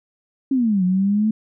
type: exponential two-way sweep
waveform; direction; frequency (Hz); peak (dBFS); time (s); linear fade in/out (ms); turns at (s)
sine; down then up; 277.2 to 179.7 to 220.9; -15; 0.51-1.31; 5; 0.84
effects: none